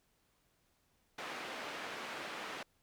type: band-pass noise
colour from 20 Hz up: white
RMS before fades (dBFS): -44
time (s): 1.18-2.63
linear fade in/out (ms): 5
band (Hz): 240 to 2200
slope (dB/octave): 12
effects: pink hiss -75 dBFS RMS until 2.82 s